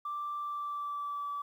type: tone with pitch glide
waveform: sine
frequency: 1174.7 to 1152.5 Hz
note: D6 to D6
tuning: 0 to -33 cents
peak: -33 dBFS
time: 0.05-1.42 s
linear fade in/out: 5 ms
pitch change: -33 cents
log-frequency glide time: 0.38-1.3 s
effects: tanh soft clip ceiling -30 dBFS + 11-bit